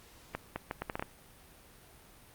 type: accelerating click train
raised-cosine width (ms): 0.5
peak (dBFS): -19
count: 8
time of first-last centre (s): 0.35-1.025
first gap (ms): 210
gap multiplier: 0.72
effects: pink hiss -57 dBFS RMS until 2.34 s + Opus 48 kbps